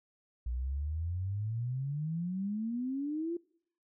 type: exponential sweep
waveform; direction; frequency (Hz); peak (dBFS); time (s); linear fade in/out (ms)
sine; up; 58.27 to 349.2; -32; 0.46-3.37; 5
effects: noise-tail reverb RT60 0.7 s tail -25 dB re dry